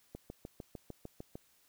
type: click train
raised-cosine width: 2 ms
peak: -30 dBFS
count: 9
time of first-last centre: 0.15-1.355 s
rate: 6.64 Hz
effects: white hiss -69 dBFS RMS until 1.68 s